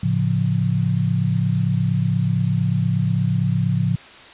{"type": "chord", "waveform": "sine", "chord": "A augmented", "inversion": "none", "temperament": "equal", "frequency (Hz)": [110, 138.59, 174.61], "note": ["A2", "C#3", "E#3"], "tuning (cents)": [0, 0, 0], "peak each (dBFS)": -21, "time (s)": [0.03, 3.96], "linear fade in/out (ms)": 5, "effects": ["white hiss -42 dBFS RMS until 4.33 s", "resampled to 8000 Hz"]}